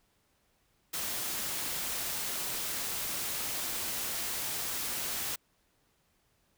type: noise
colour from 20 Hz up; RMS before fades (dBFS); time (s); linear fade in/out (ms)
white; -35; 0.93-5.36; 10
effects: pink hiss -72 dBFS RMS until 6.57 s